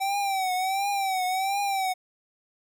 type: tone with vibrato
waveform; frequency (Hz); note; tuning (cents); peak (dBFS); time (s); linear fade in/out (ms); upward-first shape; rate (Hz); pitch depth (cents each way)
square; 770; G5; -31; -25; 0-1.94; 20; triangle; 1.4; 97
effects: none

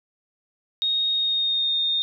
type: tone with pitch glide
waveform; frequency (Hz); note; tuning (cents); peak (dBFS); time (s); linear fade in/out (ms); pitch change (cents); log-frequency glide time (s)
sine; 3729 to 3669; A#7 to A#7; 0 to -28; -20; 0.82-2.02; 0; -28; 1.13-1.78
effects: none

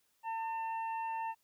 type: harmonic tone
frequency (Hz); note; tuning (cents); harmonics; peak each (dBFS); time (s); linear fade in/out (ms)
901; A5; +41; 1 / 2 / 3; -35 / -50 / -49; 0.23-1.35; 50
effects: white hiss -75 dBFS RMS until 1.43 s

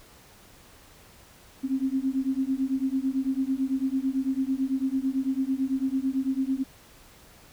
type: beating tone pair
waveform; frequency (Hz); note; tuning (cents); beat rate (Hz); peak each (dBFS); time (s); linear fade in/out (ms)
sine; 261.6 / 270.6; C4 / C#4; 0 / -42; 9; -27; 1.63-6.64; 20
effects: pink hiss -53 dBFS RMS until 7.52 s

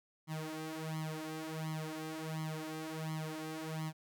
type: tone with flanger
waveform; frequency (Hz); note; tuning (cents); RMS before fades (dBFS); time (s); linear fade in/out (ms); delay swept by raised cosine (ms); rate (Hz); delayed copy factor
sawtooth; 157.6; D#3; +23; -41; 0.27-3.93; 50; 0.95 to 3.85; 1.4; +0.95
effects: none

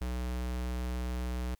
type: tone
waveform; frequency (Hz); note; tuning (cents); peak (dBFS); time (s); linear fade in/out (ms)
square; 61.74; B1; 0; -33; 0.01-1.55; 5
effects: white hiss -75 dBFS RMS until 1.59 s

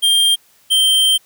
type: tone pair in turn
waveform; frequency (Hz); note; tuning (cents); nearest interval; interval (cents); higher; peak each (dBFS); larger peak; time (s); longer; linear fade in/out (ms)
square; 3193 / 3136; G7 / G7; +31 / 0; unison; 31; first; -11; neither; 0.02-0.36 / 0.7-1.18; second; 20
effects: white hiss -53 dBFS RMS until 1.25 s + high-pass 60 Hz 12 dB/octave

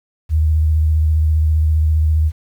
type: tone with vibrato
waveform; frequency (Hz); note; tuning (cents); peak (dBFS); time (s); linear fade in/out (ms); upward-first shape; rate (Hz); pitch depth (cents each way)
sine; 78; D#2; +5; -11; 0.29-2.32; 50; sine; 15; 33
effects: 8-bit

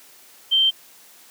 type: tone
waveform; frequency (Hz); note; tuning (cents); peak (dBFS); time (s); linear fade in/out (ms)
sine; 3132; G7; -2; -14; 0.51-0.71; 20
effects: white hiss -49 dBFS RMS until 1.3 s + high-pass 200 Hz 12 dB/octave

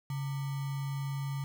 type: tone with sample-and-hold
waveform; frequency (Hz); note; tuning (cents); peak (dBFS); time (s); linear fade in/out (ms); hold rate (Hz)
sine; 138.59; C#3; 0; -32; 0.1-1.44; 2; 1050
effects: none

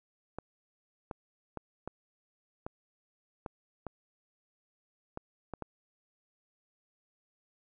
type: clicks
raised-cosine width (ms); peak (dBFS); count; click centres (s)
1; -24; 10; 0.386 / 1.112 / 1.573 / 1.876 / 2.665 / 3.462 / 3.867 / 5.174 / 5.537 / 5.623
effects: none

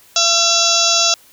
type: harmonic tone with a mistuned harmonic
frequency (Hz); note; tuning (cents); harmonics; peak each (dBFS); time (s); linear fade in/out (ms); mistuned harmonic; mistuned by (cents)
677; E5; +46; 1 / 2 / 4 / 5 / 6 / 7 / 8 / 9 / 10; -22 / -22 / -23 / -20 / -20 / -21 / -19 / -18 / -21; 0.16-1.14; 2; 6; -47
effects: white hiss -48 dBFS RMS until 1.32 s

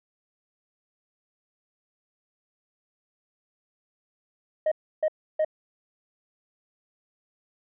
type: tone bursts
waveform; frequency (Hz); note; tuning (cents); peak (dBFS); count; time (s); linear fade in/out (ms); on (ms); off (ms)
sine; 622.3; D#5; 0; -18; 3; 4.66-5.448; 5; 56; 310
effects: tanh soft clip ceiling -19 dBFS

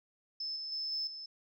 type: tone with level steps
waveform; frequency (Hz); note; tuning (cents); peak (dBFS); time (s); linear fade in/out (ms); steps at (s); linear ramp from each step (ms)
sine; 5250; E8; -8; -35 / -38 / -34 / -32 / -42; 0.4-1.26; 5; 0.56 / 0.72 / 0.92 / 1.07; 2
effects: tanh soft clip ceiling -28 dBFS

